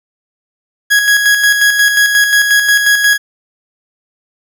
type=tone with tremolo; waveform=40% pulse; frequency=1661.2 Hz; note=G#6; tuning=in tune; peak=-5 dBFS; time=0.9-3.18 s; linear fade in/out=20 ms; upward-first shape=square; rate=5.6 Hz; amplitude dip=45%; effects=none